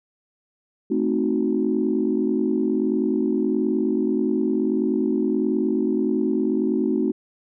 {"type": "chord", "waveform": "sine", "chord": "A diminished seventh", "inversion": "none", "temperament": "equal", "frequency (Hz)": [220, 261.6, 311.1, 370], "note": ["A3", "C4", "Eb4", "Gb4"], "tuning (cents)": [0, 0, 0, 0], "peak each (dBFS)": -24, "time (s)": [0.9, 7.12], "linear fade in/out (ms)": 10, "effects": ["tanh soft clip ceiling -9 dBFS"]}